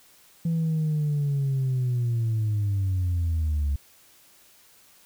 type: linear sweep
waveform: sine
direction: down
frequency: 167.2 to 69.1 Hz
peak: -20 dBFS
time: 0.45-3.76 s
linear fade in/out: 5 ms
effects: tanh soft clip ceiling -20 dBFS + white hiss -56 dBFS RMS until 5.05 s

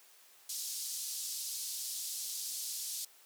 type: band-pass noise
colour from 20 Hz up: pink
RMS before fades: -40 dBFS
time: 0.49-3.05 s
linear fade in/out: 5 ms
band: 4500 to 14000 Hz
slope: 24 dB/octave
effects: white hiss -61 dBFS RMS until 3.25 s + high-pass 400 Hz 12 dB/octave

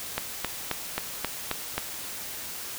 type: click train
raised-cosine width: 0.3 ms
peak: -10 dBFS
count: 7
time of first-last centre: 0.18-1.78 s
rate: 3.75 Hz
effects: white hiss -37 dBFS RMS until 2.78 s

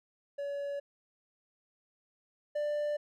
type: tone pair in turn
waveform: triangle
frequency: 567 / 591.4 Hz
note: C#5 / D5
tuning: +39 / +12 cents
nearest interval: minor second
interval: 73 cents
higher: second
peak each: -32 / -28 dBFS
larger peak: second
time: 0.38-0.8 / 2.55-2.97 s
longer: neither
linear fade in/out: 10 ms
effects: none

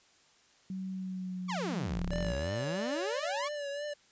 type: tone with pitch glide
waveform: sine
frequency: 188.7 to 175.05 Hz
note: F#3 to F3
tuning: +34 to +4 cents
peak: -35 dBFS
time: 0.7-2.32 s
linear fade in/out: 2 ms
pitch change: -130 cents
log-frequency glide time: 0.91-2.14 s
type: exponential two-way sweep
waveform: sawtooth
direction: down then up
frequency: 1200 to 30.59 to 1200 Hz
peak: -30 dBFS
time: 1.48-3.49 s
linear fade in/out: 20 ms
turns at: 2.05 s
type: tone with vibrato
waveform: square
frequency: 577 Hz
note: D5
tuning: 31 cents flat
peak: -36 dBFS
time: 2.11-3.94 s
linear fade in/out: 10 ms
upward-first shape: triangle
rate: 3 Hz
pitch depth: 60 cents each way
effects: white hiss -64 dBFS RMS until 4.11 s + resampled to 16000 Hz

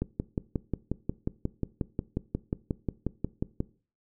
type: click train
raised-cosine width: 3 ms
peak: -15 dBFS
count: 21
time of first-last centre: 0.02-3.604 s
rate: 5.58 Hz
effects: noise-tail reverb RT60 0.4 s tail -20 dB re dry

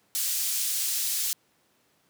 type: high-pass noise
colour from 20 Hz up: pink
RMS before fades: -28 dBFS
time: 0.15-1.33 s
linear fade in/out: 0 ms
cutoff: 5500 Hz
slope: 12 dB/octave
effects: pink hiss -67 dBFS RMS until 2.09 s + high-pass 150 Hz 12 dB/octave

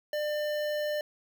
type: tone with notch filter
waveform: square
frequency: 598 Hz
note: D5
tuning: 31 cents sharp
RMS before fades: -31 dBFS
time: 0.13-1.01 s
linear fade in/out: 2 ms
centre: 8600 Hz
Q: 0.95
effects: none

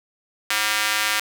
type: tone with high-pass filter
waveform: square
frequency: 107.1 Hz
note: A2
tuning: 46 cents flat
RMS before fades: -22 dBFS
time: 0.5-1.2 s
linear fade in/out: 5 ms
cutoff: 1700 Hz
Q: 1.1
effects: 7-bit

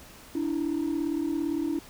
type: tone pair together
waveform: sine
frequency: 291 / 328.6 Hz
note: D4 / E4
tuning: -16 / -5 cents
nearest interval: major second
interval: 211 cents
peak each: -27 dBFS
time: 0.35-1.79 s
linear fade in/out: 5 ms
effects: tanh soft clip ceiling -22 dBFS + pink hiss -49 dBFS RMS until 1.89 s

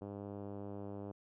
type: tone with low-pass filter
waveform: 5% pulse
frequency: 100.8 Hz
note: G2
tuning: 49 cents sharp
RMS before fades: -45 dBFS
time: 0.01-1.12 s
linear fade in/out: 10 ms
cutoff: 460 Hz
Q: 0.84
effects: none

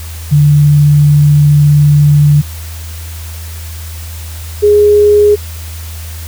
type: tone pair in turn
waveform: sine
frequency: 146.83 / 415.3 Hz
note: D3 / G#4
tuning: 0 / 0 cents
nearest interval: octave + tritone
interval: 1800 cents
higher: second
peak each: -3 dBFS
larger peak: neither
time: 0.31-2.42 / 4.62-5.36 s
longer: first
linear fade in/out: 20 ms
effects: added 81 Hz sine -22 dBFS peak until 6.27 s + white hiss -31 dBFS RMS until 6.27 s

